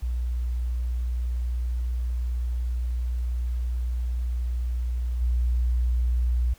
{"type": "tone with level steps", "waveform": "sine", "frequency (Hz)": 60.5, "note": "B1", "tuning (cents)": -35, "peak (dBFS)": [-24, -20], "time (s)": [0.02, 6.54], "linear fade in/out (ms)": 10, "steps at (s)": 5.2, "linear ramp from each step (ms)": 20, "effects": ["pink hiss -55 dBFS RMS until 6.58 s"]}